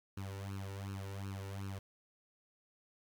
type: tone with flanger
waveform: sawtooth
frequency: 98 Hz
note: G2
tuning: in tune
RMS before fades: -43 dBFS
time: 0.17-1.79 s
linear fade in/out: 5 ms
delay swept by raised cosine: 0.72 to 2.22 ms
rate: 2.7 Hz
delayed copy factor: +1
effects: 11-bit